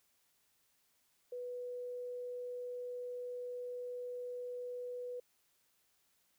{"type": "tone", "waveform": "sine", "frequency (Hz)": 492.8, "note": "B4", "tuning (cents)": -4, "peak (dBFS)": -40, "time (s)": [1.32, 5.2], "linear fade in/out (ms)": 5, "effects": ["white hiss -75 dBFS RMS until 6.38 s"]}